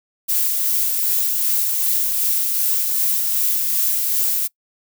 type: noise with tremolo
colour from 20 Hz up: violet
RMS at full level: -18 dBFS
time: 0.28-4.48 s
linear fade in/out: 20 ms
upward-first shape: sine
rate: 2.6 Hz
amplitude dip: 25%
effects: noise-tail reverb RT60 0.1 s tail -23 dB re dry